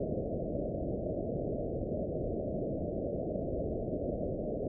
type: low-pass noise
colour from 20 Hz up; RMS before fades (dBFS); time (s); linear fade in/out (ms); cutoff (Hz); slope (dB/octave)
white; -35; 0-4.68; 5; 660; 96
effects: none